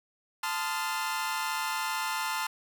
sawtooth chord, F dominant seventh, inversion first, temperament equal with one note detuned, 880 / 1033.3 / 1244.5 / 1396.9 Hz, A5 / C6 / Eb6 / F6, 0 / -22 / 0 / 0 cents, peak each -30 / -31 / -36 / -32 dBFS, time 0.43-2.47 s, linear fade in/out 5 ms, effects none

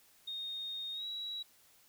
sine tone with pitch glide, 3702 to 3886 Hz, A#7 to B7, -13 to -29 cents, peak -38 dBFS, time 0.27-1.43 s, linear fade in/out 10 ms, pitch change +84 cents, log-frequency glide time 0.93-1.06 s, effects white hiss -65 dBFS RMS until 1.88 s

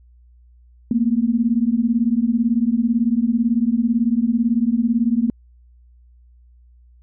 sine beating tone pair, 224.2 / 242.2 Hz, A3 / B3, +33 / -34 cents, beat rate 18 Hz, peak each -18 dBFS, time 0.91-5.3 s, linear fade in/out 2 ms, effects added 60 Hz sine -47 dBFS peak until 7.02 s

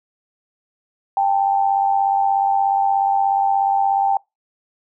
sine tone pair together, 790.2 / 887 Hz, G5 / A5, +14 / +14 cents, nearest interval major second, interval 200 cents, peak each -15 / -22 dBFS, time 1.17-4.17 s, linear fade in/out 2 ms, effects noise-tail reverb RT60 0.2 s tail -24 dB re dry

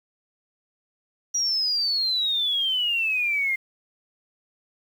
sine exponential sweep, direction down, 5790 to 2093 Hz, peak -21 dBFS, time 1.34-3.56 s, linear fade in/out 10 ms, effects 8-bit

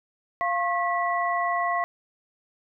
sine tone cluster, 696 / 1084 / 1958 Hz, F5 / C#6 / B6, -6 / -39 / -15 cents, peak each -26 / -26 / -30 dBFS, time 0.41-1.84 s, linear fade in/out 0 ms, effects none

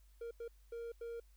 triangle tone bursts at uneven times, 466.4 Hz, A#4, 1 cent sharp, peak -40 dBFS, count 4, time 0.21-0.31 / 0.4-0.48 / 0.72-0.92 / 1.01-1.2 s, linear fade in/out 5 ms, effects added 50 Hz sine -61 dBFS peak until 1.36 s + white hiss -75 dBFS RMS until 1.36 s

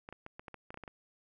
clicks, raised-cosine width 0.5 ms, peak -30 dBFS, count 11, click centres 0.089 / 0.126 / 0.264 / 0.395 / 0.482 / 0.543 / 0.705 / 0.743 / 0.774 / 0.837 / 0.878 s, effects none

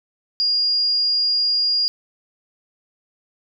sine tone, 4839 Hz, D#8, 49 cents flat, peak -16 dBFS, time 0.4-1.88 s, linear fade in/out 0 ms, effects none

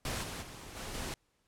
pink noise with level steps, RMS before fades -36 / -41 / -48 / -42 / -39 dBFS, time 0.05-1.14 s, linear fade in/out 2 ms, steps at 0.22 / 0.41 / 0.75 / 0.93 s, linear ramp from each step 20 ms, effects pink hiss -75 dBFS RMS until 1.47 s + low-pass 11000 Hz 12 dB/octave

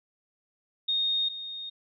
sine tone pair in turn, 3700 / 3700 Hz, A#7 / A#7, -14 / -14 cents, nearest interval unison, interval 0 cents, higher neither, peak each -24 / -35 dBFS, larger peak first, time 0.88-1.29 / 1.29-1.7 s, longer neither, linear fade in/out 10 ms, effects none

